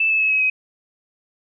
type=tone with pitch steps; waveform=sine; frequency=2637 / 2610 / 2583 / 2556 / 2530 Hz; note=E7 / E7 / E7 / D#7 / D#7; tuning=0 / -18 / -36 / +46 / +28 cents; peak=-15 dBFS; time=0-0.5 s; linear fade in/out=5 ms; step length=100 ms; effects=none